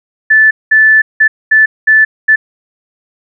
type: tone bursts at uneven times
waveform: sine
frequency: 1750 Hz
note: A6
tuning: 10 cents flat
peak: -3 dBFS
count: 6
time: 0.3-0.51 / 0.71-1.02 / 1.2-1.28 / 1.51-1.66 / 1.87-2.05 / 2.28-2.36 s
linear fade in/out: 10 ms
effects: none